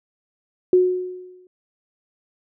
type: tone with exponential decay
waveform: sine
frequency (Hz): 365.1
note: F#4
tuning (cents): -23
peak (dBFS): -9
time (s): 0.73-1.47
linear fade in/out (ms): 2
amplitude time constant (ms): 160
effects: none